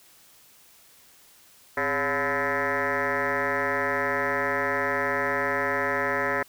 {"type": "tone with frequency modulation", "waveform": "sine", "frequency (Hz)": 1156, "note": "D6", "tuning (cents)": -28, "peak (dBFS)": -22, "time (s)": [1.77, 6.43], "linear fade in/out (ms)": 5, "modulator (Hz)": 149, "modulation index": 5.6, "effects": ["tanh soft clip ceiling -18 dBFS", "white hiss -55 dBFS RMS until 6.48 s"]}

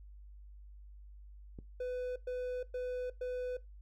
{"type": "click", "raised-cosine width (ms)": 3, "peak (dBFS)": -34, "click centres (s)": 1.588}
{"type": "tone bursts", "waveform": "triangle", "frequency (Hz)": 499.8, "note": "B4", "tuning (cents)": 21, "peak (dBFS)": -33, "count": 4, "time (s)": [1.8, 3.57], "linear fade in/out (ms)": 5, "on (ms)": 360, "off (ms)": 110}
{"effects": ["noise-tail reverb RT60 0.2 s tail -19 dB re dry", "added 50 Hz sine -50 dBFS peak until 3.81 s"]}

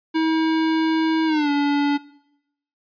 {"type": "tone with pitch glide", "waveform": "square", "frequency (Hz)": [320.4, 287.1], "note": ["E4", "D4"], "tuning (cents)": [-49, -39], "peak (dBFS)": -18, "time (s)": [0.14, 1.98], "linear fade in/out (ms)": 20, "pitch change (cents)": -190, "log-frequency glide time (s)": [1.26, 1.5], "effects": ["noise-tail reverb RT60 0.8 s tail -20 dB re dry", "resampled to 11025 Hz"]}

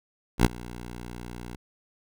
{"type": "tone with ADSR envelope", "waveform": "10% pulse", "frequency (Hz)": 60, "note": "B1", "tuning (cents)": -49, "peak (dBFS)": -6, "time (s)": [0.38, 1.56], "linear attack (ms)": 68, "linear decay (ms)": 24, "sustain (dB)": -23, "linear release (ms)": 3, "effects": []}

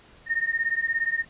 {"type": "beating tone pair", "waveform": "sine", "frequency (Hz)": [1828, 1845], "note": ["A#6", "A#6"], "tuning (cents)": [-34, -18], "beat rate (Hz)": 17, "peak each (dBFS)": -26, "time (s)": [0.26, 1.25], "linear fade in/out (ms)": 50, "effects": ["pink hiss -53 dBFS RMS until 1.29 s", "resampled to 8000 Hz"]}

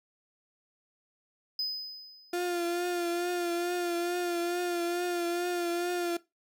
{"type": "tone with exponential decay", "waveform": "triangle", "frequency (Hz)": 5020, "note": "D#8", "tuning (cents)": 15, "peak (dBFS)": -27, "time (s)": [1.59, 2.61], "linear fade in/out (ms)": 2, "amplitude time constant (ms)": 220}
{"type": "tone with vibrato", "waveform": "35% pulse", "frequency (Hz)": 349.2, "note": "F4", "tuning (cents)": 0, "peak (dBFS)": -27, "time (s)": [2.33, 6.17], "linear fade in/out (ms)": 5, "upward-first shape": "triangle", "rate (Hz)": 2.3, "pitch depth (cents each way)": 37}
{"effects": ["noise-tail reverb RT60 0.2 s tail -18 dB re dry"]}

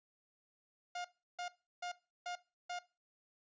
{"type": "tone bursts", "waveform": "sawtooth", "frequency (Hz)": 710, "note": "F5", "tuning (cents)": 28, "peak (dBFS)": -36, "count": 5, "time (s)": [0.95, 2.79], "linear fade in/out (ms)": 5, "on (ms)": 96, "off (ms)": 340, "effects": ["noise-tail reverb RT60 0.3 s tail -19 dB re dry", "resampled to 16000 Hz"]}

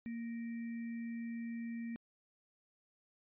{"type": "tone with sample-and-hold", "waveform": "sine", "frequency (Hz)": 231.7, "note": "A#3", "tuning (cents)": -10, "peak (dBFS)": -39, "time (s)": [0.06, 1.96], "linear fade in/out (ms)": 0, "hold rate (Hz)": 2100, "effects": ["resampled to 8000 Hz"]}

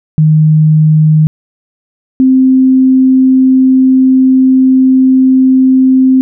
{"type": "tone pair in turn", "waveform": "sine", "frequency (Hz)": [155.1, 260.8], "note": ["D#3", "C4"], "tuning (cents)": [-5, -5], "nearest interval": "major sixth", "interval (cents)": 900, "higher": "second", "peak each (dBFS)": -3, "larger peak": "neither", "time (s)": [[0.18, 1.27], [2.2, 6.21]], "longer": "second", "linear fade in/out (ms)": 0, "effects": []}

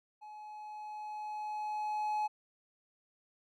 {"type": "tone with level ramp", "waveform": "triangle", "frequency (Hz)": 848, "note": "G#5", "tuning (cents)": 36, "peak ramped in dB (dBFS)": [-45, -28], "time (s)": [0.21, 2.28], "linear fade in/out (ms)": 20, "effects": []}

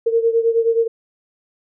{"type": "beating tone pair", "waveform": "sine", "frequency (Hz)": [456.3, 465.8], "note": ["A#4", "A#4"], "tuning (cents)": [-37, -1], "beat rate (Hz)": 9.5, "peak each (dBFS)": [-15, -19], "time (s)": [0.06, 0.88], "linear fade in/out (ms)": 10, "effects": []}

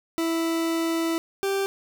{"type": "tone pair in turn", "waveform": "40% pulse", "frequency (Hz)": [329.6, 392], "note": ["E4", "G4"], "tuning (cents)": [0, 0], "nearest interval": "minor third", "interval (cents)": 300, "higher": "second", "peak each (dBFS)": -22, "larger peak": "neither", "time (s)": [[0.18, 1.18], [1.43, 1.66]], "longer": "first", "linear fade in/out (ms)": 0, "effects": []}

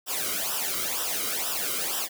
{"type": "noise with flanger", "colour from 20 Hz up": "white", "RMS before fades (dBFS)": -29, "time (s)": [0.06, 2.09], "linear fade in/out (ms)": 50, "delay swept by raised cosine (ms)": [0.45, 1.17], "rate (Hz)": 2.1, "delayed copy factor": -0.8, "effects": []}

